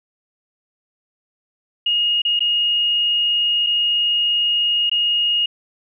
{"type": "tone with dropouts", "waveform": "sine", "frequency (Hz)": 2863, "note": "F7", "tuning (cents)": 42, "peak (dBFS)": -15, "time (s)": [1.86, 5.46], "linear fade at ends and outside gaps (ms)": 5, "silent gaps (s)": [[2.219, 2.25], [2.393, 2.405], [3.665, 3.668], [4.897, 4.914]], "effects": []}